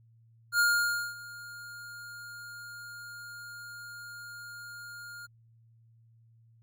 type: tone with ADSR envelope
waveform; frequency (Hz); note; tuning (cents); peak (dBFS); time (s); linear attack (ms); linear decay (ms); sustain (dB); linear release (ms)
square; 1415; F6; +22; -22; 0.52-5.27; 73; 550; -21; 18
effects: added 114 Hz sine -58 dBFS peak until 6.62 s + Opus 48 kbps